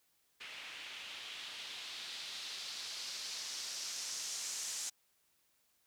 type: noise with low-pass filter sweep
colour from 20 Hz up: blue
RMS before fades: -44 dBFS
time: 0.4-4.9 s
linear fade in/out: 10 ms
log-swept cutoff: 2600 to 7000 Hz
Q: 2.1
effects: white hiss -75 dBFS RMS until 5.86 s